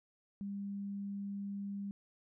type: tone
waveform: sine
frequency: 200 Hz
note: G3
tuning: 35 cents sharp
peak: -38 dBFS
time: 0.41-1.91 s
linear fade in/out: 0 ms
effects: none